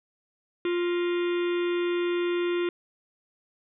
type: harmonic tone with a mistuned harmonic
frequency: 350 Hz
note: F4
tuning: 4 cents sharp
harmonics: 1 / 3 / 4 / 5 / 6 / 7 / 8 / 9 / 10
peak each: -24 / -40 / -39 / -43 / -43 / -42 / -44 / -49 / -44 dBFS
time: 0.65-2.69 s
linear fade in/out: 2 ms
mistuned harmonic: 5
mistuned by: +120 cents
effects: none